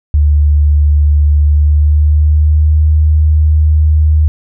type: tone with pitch glide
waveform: sine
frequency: 73.8 to 76.8 Hz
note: D2 to D#2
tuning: +9 to -22 cents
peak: -5 dBFS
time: 0.14-4.28 s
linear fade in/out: 0 ms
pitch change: +69 cents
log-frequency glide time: 1.4-2.82 s
effects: none